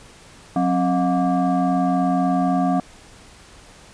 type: tone with frequency modulation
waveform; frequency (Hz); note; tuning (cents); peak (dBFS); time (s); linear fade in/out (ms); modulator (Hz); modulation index
sine; 266.9; C4; +35; -16; 0.56-2.8; 2; 450; 1.3
effects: pink hiss -46 dBFS RMS until 3.93 s + resampled to 22050 Hz